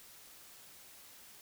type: silence
effects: white hiss -56 dBFS RMS until 1.41 s